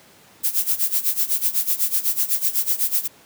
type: noise with tremolo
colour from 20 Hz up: violet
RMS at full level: -18 dBFS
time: 0.43-3.08 s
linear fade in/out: 20 ms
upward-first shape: sine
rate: 8 Hz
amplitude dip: 85%
effects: pink hiss -50 dBFS RMS until 3.25 s + high-pass 150 Hz 12 dB/octave